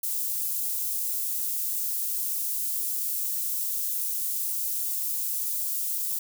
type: high-pass noise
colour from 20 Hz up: white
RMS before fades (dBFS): -29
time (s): 0.03-6.19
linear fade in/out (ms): 5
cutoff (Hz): 10000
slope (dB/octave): 12
effects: none